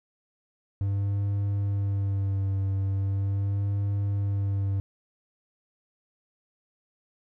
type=tone with vibrato; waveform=triangle; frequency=98.8 Hz; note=G2; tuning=14 cents sharp; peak=-22 dBFS; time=0.81-4.8 s; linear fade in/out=0 ms; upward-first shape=sine; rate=0.4 Hz; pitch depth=30 cents each way; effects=none